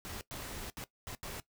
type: noise bursts at uneven times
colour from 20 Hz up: pink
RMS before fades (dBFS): -43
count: 5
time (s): 0.05-0.21 / 0.31-0.7 / 0.77-0.84 / 1.07-1.15 / 1.23-1.4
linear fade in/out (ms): 0
effects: noise-tail reverb RT60 0.1 s tail -17 dB re dry